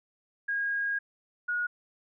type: tone pair in turn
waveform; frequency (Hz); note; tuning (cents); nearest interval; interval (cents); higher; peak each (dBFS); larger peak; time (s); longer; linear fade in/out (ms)
sine; 1633 / 1447.2; G#6 / F#6; -30 / -39; major second; 209; first; -27; neither; 0.48-0.99 / 1.48-1.67; first; 10
effects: none